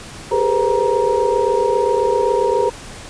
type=tone cluster; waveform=sine; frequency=393.4 / 420.9 / 477.1 / 515 / 941 Hz; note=G4 / G#4 / A#4 / C5 / A#5; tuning=+6 / +23 / +40 / -28 / +16 cents; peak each=-20 dBFS; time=0.31-2.7 s; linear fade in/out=10 ms; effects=pink hiss -35 dBFS RMS until 3.09 s + resampled to 22050 Hz